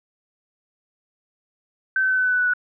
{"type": "tone with pitch steps", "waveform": "sine", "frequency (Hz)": [1540, 1530.2, 1520.6, 1510.9, 1501.4, 1491.8, 1482.4, 1473], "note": ["G6", "G6", "F#6", "F#6", "F#6", "F#6", "F#6", "F#6"], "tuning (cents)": [-31, -42, 47, 36, 25, 14, 3, -8], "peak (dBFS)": -17, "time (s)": [1.96, 2.536], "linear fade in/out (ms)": 2, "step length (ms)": 72, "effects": []}